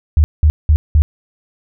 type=tone bursts; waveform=sine; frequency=75.9 Hz; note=D#2; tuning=42 cents flat; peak=-6 dBFS; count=4; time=0.17-1.02 s; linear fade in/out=0 ms; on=70 ms; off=190 ms; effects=none